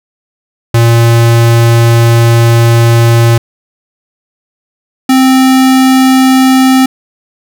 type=tone pair in turn; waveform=square; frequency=116.54 / 261.6 Hz; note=A#2 / C4; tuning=0 / 0 cents; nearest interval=octave + major second; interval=1400 cents; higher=second; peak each=-4 dBFS; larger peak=neither; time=0.74-3.38 / 5.09-6.86 s; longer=first; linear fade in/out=5 ms; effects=none